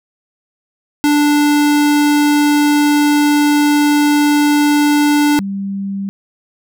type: tone pair in turn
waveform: square / sine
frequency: 293.7 / 196.82 Hz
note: D4 / G3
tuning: 0 / +7 cents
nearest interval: perfect fifth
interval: 693 cents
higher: first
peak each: -10 / -18 dBFS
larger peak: first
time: 1.04-5.39 / 5.39-6.09 s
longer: first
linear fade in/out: 0 ms
effects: none